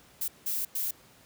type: noise bursts at uneven times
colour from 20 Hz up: violet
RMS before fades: -31 dBFS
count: 3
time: 0.21-0.28 / 0.46-0.65 / 0.75-0.91 s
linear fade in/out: 5 ms
effects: pink hiss -57 dBFS RMS until 1.25 s + high-pass 80 Hz 12 dB/octave